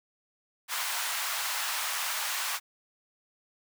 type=high-pass noise; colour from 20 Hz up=pink; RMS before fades=-32 dBFS; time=0.68-2.6 s; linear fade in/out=50 ms; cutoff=900 Hz; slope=24 dB/octave; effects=none